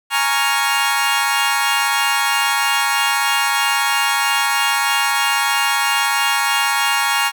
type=chord; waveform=20% pulse; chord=Bb minor seventh; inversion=third; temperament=equal; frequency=830.6 / 932.3 / 1108.7 / 1396.9 Hz; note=Ab5 / Bb5 / Db6 / F6; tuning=0 / 0 / 0 / 0 cents; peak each=-16 dBFS; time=0.1-7.32 s; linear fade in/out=50 ms; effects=none